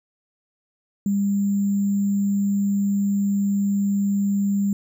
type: tone with sample-and-hold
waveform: sine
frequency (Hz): 200.1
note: G3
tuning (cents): +36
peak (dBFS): -18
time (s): 1.06-4.73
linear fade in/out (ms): 2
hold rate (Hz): 7350
effects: none